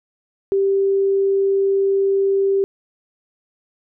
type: tone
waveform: sine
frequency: 392 Hz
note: G4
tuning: in tune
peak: -14 dBFS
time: 0.52-2.64 s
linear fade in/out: 0 ms
effects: none